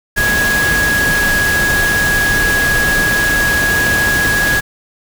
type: tone in noise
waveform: sine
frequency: 1661.2 Hz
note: G#6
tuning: in tune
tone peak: -12 dBFS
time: 0.16-4.61 s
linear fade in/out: 20 ms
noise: pink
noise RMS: -18 dBFS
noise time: 0.16-4.61 s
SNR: +3 dB
effects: none